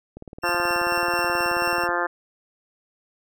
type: click train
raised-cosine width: 2 ms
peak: -25 dBFS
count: 33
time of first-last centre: 0.17-1.89 s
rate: 18.6 Hz
type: tone with tremolo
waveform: 25% pulse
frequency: 2713 Hz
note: E7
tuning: 49 cents sharp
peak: -23 dBFS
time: 0.42-1.88 s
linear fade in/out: 50 ms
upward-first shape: sine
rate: 4.2 Hz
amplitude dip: 35%
type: harmonic tone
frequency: 174.61 Hz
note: F3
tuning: in tune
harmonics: 2 / 3 / 4 / 5 / 6 / 7 / 8 / 9 / 10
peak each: -30 / -30 / -30 / -30 / -30 / -30 / -30 / -30 / -30 dBFS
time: 0.43-2.07 s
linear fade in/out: 10 ms
effects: none